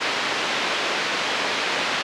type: band-pass noise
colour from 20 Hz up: white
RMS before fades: -24 dBFS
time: 0-2.03 s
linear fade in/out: 20 ms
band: 260 to 3200 Hz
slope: 12 dB/octave
effects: low-pass 6000 Hz 12 dB/octave